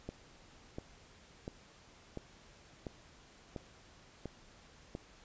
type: click train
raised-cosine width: 2 ms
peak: -27 dBFS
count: 8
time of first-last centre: 0.09-4.951 s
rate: 1.44 Hz
effects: pink hiss -60 dBFS RMS until 5.24 s + resampled to 16000 Hz

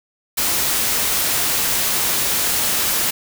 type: noise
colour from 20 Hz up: white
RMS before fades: -19 dBFS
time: 0.37-3.11 s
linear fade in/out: 10 ms
effects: none

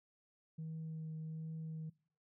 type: tone with vibrato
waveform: sine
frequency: 158.9 Hz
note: D#3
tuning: 37 cents sharp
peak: -40 dBFS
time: 0.58-1.9 s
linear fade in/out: 10 ms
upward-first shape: triangle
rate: 1.3 Hz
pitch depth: 15 cents each way
effects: noise-tail reverb RT60 0.5 s tail -23 dB re dry + tanh soft clip ceiling -39 dBFS

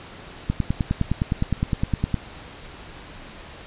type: click train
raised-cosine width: 5 ms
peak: -8 dBFS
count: 17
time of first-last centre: 0.5-2.143 s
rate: 9.74 Hz
effects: pink hiss -41 dBFS RMS until 3.66 s + resampled to 8000 Hz

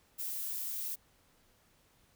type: noise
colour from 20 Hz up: violet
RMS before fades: -38 dBFS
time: 0.18-0.96 s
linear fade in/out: 20 ms
effects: pink hiss -68 dBFS RMS until 2.15 s

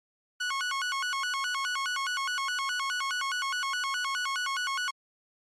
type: tone with vibrato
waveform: sawtooth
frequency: 1268 Hz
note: D#6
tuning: 32 cents sharp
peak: -25 dBFS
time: 0.4-4.91 s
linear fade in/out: 10 ms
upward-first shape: square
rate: 4.8 Hz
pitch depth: 260 cents each way
effects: low-pass 7000 Hz 12 dB/octave + Opus 48 kbps

